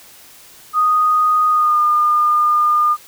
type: tone with pitch glide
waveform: sine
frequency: 1241 to 1211.3 Hz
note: D#6 to D#6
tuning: -5 to -47 cents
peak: -11 dBFS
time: 0.73-2.97 s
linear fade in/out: 50 ms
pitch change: -42 cents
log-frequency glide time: 1.5-1.8 s
effects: white hiss -43 dBFS RMS until 3.07 s